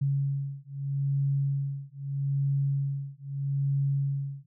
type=beating tone pair; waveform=sine; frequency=138.59 / 139.38 Hz; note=C#3 / C#3; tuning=0 / +10 cents; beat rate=0.79 Hz; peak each=-29 dBFS; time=0.01-4.46 s; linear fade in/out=10 ms; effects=none